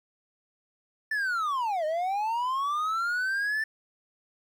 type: linear two-way sweep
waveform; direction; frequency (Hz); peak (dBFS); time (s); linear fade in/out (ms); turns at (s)
triangle; down then up; 1779 to 604 to 1779; -24; 1.11-3.64; 5; 1.85
effects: 10-bit